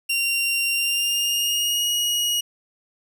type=tone with pitch glide; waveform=sawtooth; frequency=2765 to 2892 Hz; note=F7 to F#7; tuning=-18 to -40 cents; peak=-17 dBFS; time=0.09-2.41 s; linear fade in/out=10 ms; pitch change=+78 cents; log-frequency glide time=0.71-1.91 s; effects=none